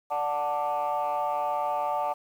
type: tone cluster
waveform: sine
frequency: 587 / 737 / 883 / 1176 Hz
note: D5 / F#5 / A5 / D6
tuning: -1 / -7 / +6 / +2 cents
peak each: -31 / -29 / -28 / -33 dBFS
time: 0.1-2.14 s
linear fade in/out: 20 ms
effects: tanh soft clip ceiling -20 dBFS + 9-bit